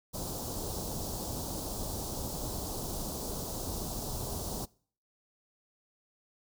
pink band-stop noise, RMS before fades -37 dBFS, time 0.13-4.66 s, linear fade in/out 20 ms, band 950 to 4400 Hz, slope 24 dB/octave, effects noise-tail reverb RT60 0.5 s tail -24 dB re dry

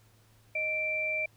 sine tone pair together, 622.2 / 2349 Hz, D#5 / D7, 0 / 0 cents, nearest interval octave + major seventh, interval 2300 cents, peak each -36 / -29 dBFS, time 0.55-1.26 s, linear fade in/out 5 ms, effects added 109 Hz sine -61 dBFS peak until 1.36 s + pink hiss -65 dBFS RMS until 1.36 s

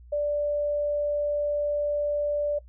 sine tone, 586 Hz, D5, 4 cents flat, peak -23 dBFS, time 0.12-2.59 s, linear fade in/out 10 ms, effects noise-tail reverb RT60 0.1 s tail -19 dB re dry + added 60 Hz sine -46 dBFS peak until 2.68 s

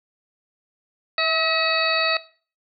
harmonic tone with a mistuned harmonic, 641 Hz, E5, 49 cents flat, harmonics 1 / 2 / 3 / 4 / 6 / 7, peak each -26 / -26 / -26 / -26 / -26 / -26 dBFS, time 1.18-2.17 s, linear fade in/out 2 ms, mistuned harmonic 1, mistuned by +25 cents, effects noise-tail reverb RT60 0.4 s tail -18 dB re dry

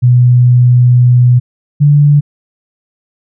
sine tone pair in turn, 123.47 / 145.61 Hz, B2 / D3, 0 / -14 cents, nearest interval minor third, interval 286 cents, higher second, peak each -3 dBFS, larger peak neither, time 0.02-1.4 / 1.8-2.21 s, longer first, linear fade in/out 20 ms, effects none

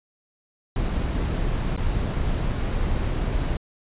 brown noise with dropouts, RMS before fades -24 dBFS, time 0.76-3.57 s, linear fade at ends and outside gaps 1 ms, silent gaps 1.764-1.776 s, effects resampled to 8000 Hz

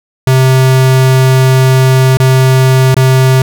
square tone with dropouts, 130.81 Hz, C3, in tune, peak -5 dBFS, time 0.27-3.42 s, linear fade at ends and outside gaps 2 ms, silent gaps 2.171-2.2 / 2.944-2.966 s, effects none

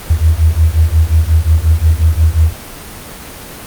sine beating tone pair, 77.3 / 82.9 Hz, D#2 / E2, -11 / +10 cents, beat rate 5.6 Hz, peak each -10 dBFS, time 0.1-2.53 s, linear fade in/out 5 ms, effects pink hiss -29 dBFS RMS until 3.66 s + Opus 24 kbps

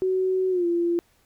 sine tone with pitch glide, 374.3 to 343.2 Hz, F#4 to F4, +20 to -30 cents, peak -20 dBFS, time 0.02-0.99 s, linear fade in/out 0 ms, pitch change -150 cents, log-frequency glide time 0.5-0.66 s, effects pink hiss -63 dBFS RMS until 1.25 s

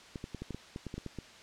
clicks, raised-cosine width 3 ms, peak -26 dBFS, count 12, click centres 0.158 / 0.241 / 0.347 / 0.42 / 0.507 / 0.546 / 0.761 / 0.867 / 0.941 / 0.98 / 1.063 / 1.187 s, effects white hiss -53 dBFS RMS until 1.42 s + low-pass 5000 Hz 12 dB/octave

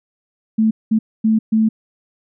sine tone bursts at uneven times, 220 Hz, A3, in tune, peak -11 dBFS, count 4, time 0.58-0.71 / 0.91-0.99 / 1.24-1.39 / 1.52-1.69 s, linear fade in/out 10 ms, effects none

